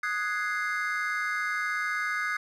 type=chord; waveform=triangle; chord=Ab dominant seventh; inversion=second; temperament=equal; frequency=1244.5 / 1480 / 1661.2 / 2093 Hz; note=Eb6 / Gb6 / Ab6 / C7; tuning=0 / 0 / 0 / 0 cents; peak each=-31 dBFS; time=0.03-2.37 s; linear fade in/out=5 ms; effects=tanh soft clip ceiling -16 dBFS